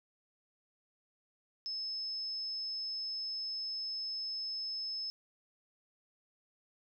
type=tone; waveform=sine; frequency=5220 Hz; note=E8; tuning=18 cents flat; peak=-36 dBFS; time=1.66-5.1 s; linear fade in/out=0 ms; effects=none